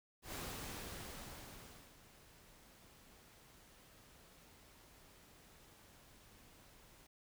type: noise with ADSR envelope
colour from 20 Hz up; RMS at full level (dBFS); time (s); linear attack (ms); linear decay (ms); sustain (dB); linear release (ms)
pink; -45; 0.22-7.07; 110; 1600; -18; 7
effects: none